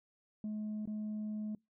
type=tone with dropouts; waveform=sine; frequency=213 Hz; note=G#3; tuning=44 cents sharp; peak=-34 dBFS; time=0.44-1.55 s; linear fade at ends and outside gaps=2 ms; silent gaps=0.856-0.874 s; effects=noise-tail reverb RT60 0.2 s tail -26 dB re dry + tanh soft clip ceiling -35 dBFS